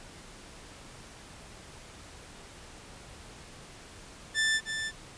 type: tone with echo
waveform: sawtooth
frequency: 1768 Hz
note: A6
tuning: 8 cents sharp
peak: -21 dBFS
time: 4.34-4.61 s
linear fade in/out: 50 ms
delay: 310 ms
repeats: 1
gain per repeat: -7 dB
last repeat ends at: 4.92 s
effects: pink hiss -49 dBFS RMS until 5.17 s + resampled to 22050 Hz